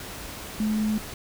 sine tone in noise, 214.8 Hz, A3, 41 cents flat, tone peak -22 dBFS, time 0.6-0.98 s, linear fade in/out 2 ms, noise pink, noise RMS -38 dBFS, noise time 0-1.14 s, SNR +13 dB, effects none

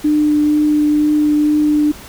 sine tone with vibrato, 299.5 Hz, D4, 34 cents sharp, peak -10 dBFS, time 0.04-1.92 s, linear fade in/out 10 ms, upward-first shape triangle, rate 2.1 Hz, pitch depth 10 cents each way, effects added 50 Hz sine -45 dBFS peak until 2.08 s + pink hiss -36 dBFS RMS until 2.08 s

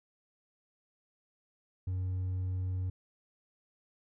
sine tone with hard clipping, 92.6 Hz, F#2, 2 cents sharp, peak -32 dBFS, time 1.87-2.9 s, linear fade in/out 5 ms, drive 2 dB, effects none

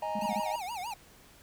triangle chord, D# suspended fourth, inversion none, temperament just, 622.3 / 829.7 / 933.4 Hz, D#5 / G#5 / A#5, 0 / -2 / +2 cents, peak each -34 dBFS, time 0.02-0.56 s, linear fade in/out 5 ms
sine tone bursts, 210 Hz, G#3, 19 cents sharp, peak -33 dBFS, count 4, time 0.15-0.4 s, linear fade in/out 5 ms, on 43 ms, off 26 ms
square tone with vibrato, 829 Hz, G#5, 3 cents flat, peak -36 dBFS, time 0.21-0.94 s, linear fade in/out 5 ms, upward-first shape sine, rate 6.3 Hz, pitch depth 260 cents each way
effects pink hiss -57 dBFS RMS until 1.42 s

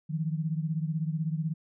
sine beating tone pair, 155.56 / 171.56 Hz, D#3 / F3, 0 / -31 cents, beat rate 16 Hz, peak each -29 / -33 dBFS, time 0.09-1.54 s, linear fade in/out 20 ms, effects none

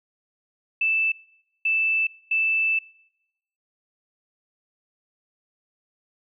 sine tone bursts at uneven times, 2641 Hz, E7, 3 cents sharp, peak -19 dBFS, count 3, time 0.81-1.12 / 1.65-2.07 / 2.31-2.79 s, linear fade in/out 5 ms, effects noise-tail reverb RT60 0.9 s tail -25 dB re dry

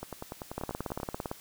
two click trains, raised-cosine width 1 ms, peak -23 / -19 dBFS, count 11 / 14, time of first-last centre 0.03-1.001 / 0.58-1.314 s, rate 10.3 / 17.7 Hz, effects white hiss -52 dBFS RMS until 1.4 s

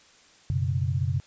sine chord, F# suspended fourth, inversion none, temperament equal, 92.5 / 123.47 / 138.59 Hz, F#2 / B2 / C#3, 0 / 0 / 0 cents, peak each -27 / -28 / -28 dBFS, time 0.5-1.2 s, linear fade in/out 0 ms, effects white hiss -56 dBFS RMS until 1.26 s + resampled to 16000 Hz

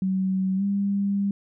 sine tone with pitch glide, 189.2 to 199.53 Hz, F#3 to G3, +39 to +31 cents, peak -21 dBFS, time 0.02-1.31 s, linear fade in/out 2 ms, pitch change +92 cents, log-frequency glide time 0.56-0.63 s, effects none

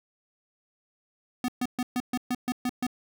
square tone bursts, 248.7 Hz, B3, 12 cents sharp, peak -26 dBFS, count 9, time 1.44-2.867 s, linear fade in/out 2 ms, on 43 ms, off 130 ms, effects none

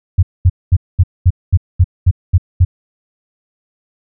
sine tone bursts, 89.7 Hz, F2, 47 cents sharp, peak -4 dBFS, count 10, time 0.18-2.65 s, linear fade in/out 10 ms, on 49 ms, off 220 ms, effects none

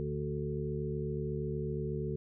harmonic tone with a mistuned harmonic, 73.42 Hz, D2, in tune, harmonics 1 / 2 / 3 / 5 / 6, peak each -42 / -36 / -42 / -39 / -40 dBFS, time 0-2.16 s, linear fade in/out 0 ms, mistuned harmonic 5, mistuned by +24 cents, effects none

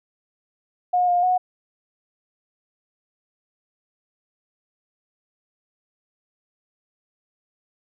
sine tone with pitch steps, 720 / 708 / 732 Hz, F#5 / F5 / F#5, -47 / +23 / -19 cents, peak -16 dBFS, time 0.93-1.38 s, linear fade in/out 10 ms, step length 150 ms, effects none

